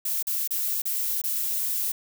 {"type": "noise with dropouts", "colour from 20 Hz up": "violet", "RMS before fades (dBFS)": -27, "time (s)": [0.05, 1.92], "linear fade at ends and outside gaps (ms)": 5, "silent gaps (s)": [[0.227, 0.269], [0.476, 0.507], [0.819, 0.854], [1.217, 1.238]], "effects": []}